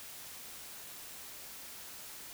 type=silence; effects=white hiss -48 dBFS RMS until 2.33 s